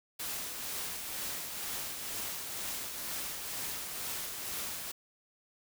white noise with tremolo, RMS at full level -37 dBFS, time 0.19-4.92 s, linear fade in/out 10 ms, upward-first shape triangle, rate 2.1 Hz, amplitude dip 40%, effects none

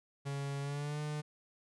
45% pulse tone with pitch glide, 140 to 150.05 Hz, C#3 to D3, +18 to +38 cents, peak -36 dBFS, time 0.25-1.22 s, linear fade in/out 20 ms, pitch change +120 cents, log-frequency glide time 0.61-1 s, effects resampled to 24000 Hz

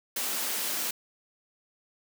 white high-pass noise, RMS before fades -31 dBFS, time 0.16-0.91 s, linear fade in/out 5 ms, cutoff 180 Hz, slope 48 dB/octave, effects none

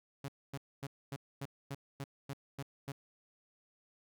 sawtooth tone bursts, 138.59 Hz, C#3, in tune, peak -35 dBFS, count 10, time 0.24-2.92 s, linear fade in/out 5 ms, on 43 ms, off 250 ms, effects none

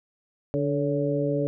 harmonic tone with a mistuned harmonic, 145.1 Hz, D3, 21 cents flat, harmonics 1 / 2 / 3 / 4, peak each -28 / -28 / -28 / -28 dBFS, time 0.54-1.47 s, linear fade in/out 0 ms, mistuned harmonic 4, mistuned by -46 cents, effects none

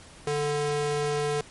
square tone with high-pass filter, 146.9 Hz, D3, 1 cent sharp, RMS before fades -27 dBFS, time 0.27-1.41 s, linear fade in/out 2 ms, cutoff 300 Hz, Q 7.9, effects pink hiss -49 dBFS RMS until 1.5 s + MP3 48 kbps

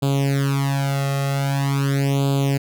sawtooth tone with flanger, 138.59 Hz, C#3, in tune, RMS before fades -20 dBFS, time 0.02-2.58 s, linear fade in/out 10 ms, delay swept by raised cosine 0.26 to 1.56 ms, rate 0.44 Hz, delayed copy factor +1, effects none

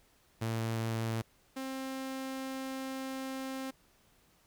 sawtooth tone pair in turn, 113.2 / 265.1 Hz, A2 / C4, +50 / +23 cents, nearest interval octave + minor third, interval 1473 cents, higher second, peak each -28 / -33 dBFS, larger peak first, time 0.41-1.22 / 1.56-3.71 s, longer second, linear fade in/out 10 ms, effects pink hiss -67 dBFS RMS until 4.46 s

